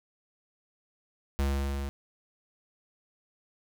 square tone with level ramp, 69.3 Hz, C#2, in tune, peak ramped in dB -25 to -33 dBFS, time 1.39-1.89 s, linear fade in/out 0 ms, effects 10-bit

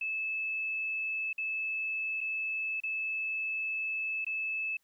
sine tone with dropouts, 2612 Hz, E7, 17 cents flat, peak -31 dBFS, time 0.01-4.77 s, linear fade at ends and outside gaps 5 ms, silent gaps 1.33-1.38 / 2.207-2.211 / 2.803-2.835 / 4.247-4.265 s, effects white hiss -75 dBFS RMS until 4.83 s

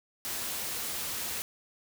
white noise, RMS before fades -35 dBFS, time 0.25-1.42 s, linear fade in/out 0 ms, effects none

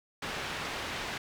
white low-pass noise, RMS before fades -37 dBFS, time 0.22-1.18 s, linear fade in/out 5 ms, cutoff 2800 Hz, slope 12 dB/octave, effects none

